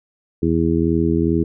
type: harmonic tone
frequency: 82.41 Hz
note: E2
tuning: in tune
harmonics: 1 / 2 / 3 / 4 / 5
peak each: -23 / -21 / -21 / -19 / -23 dBFS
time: 0.42-1.44 s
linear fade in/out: 10 ms
effects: none